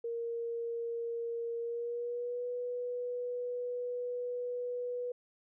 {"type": "tone with pitch glide", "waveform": "sine", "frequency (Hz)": [466.2, 490.5], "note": ["A#4", "B4"], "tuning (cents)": [0, -12], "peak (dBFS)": -34, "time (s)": [0.04, 5.12], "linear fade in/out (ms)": 5, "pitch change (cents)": 88, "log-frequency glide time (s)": [1.59, 2.46], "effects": []}